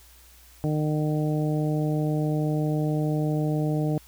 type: harmonic tone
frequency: 152.3 Hz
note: D#3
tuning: 37 cents flat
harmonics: 1 / 2 / 3 / 4 / 5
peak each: -24 / -28 / -33 / -34 / -38 dBFS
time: 0.64-3.98 s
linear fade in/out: 0 ms
effects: added 60 Hz sine -53 dBFS peak until 4.07 s + white hiss -54 dBFS RMS until 4.07 s